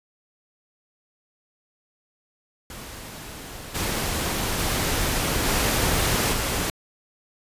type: noise with level steps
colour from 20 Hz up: pink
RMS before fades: -38 / -26 / -24 / -22 / -25 dBFS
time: 2.7-6.7 s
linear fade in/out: 2 ms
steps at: 3.74 / 4.58 / 5.45 / 6.32 s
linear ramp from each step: 20 ms
effects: resampled to 32000 Hz